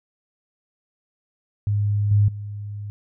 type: tone with level steps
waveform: sine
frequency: 103 Hz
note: G#2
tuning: 14 cents flat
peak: -18 / -13 / -29 dBFS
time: 1.67-2.9 s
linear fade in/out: 0 ms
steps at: 2.11 / 2.28 s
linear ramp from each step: 5 ms
effects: none